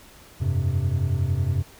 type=chord; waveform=triangle; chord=F suspended second; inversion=none; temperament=just; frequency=87.31 / 98.22 / 130.96 Hz; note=F2 / G2 / C3; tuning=0 / +4 / +2 cents; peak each=-23 dBFS; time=0.4-1.63 s; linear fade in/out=20 ms; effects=pink hiss -49 dBFS RMS until 1.79 s